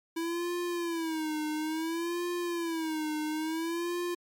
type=tone with vibrato; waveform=square; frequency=327.5 Hz; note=E4; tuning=11 cents flat; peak=-31 dBFS; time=0.16-4.15 s; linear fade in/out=10 ms; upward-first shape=sine; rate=0.58 Hz; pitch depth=120 cents each way; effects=MP3 96 kbps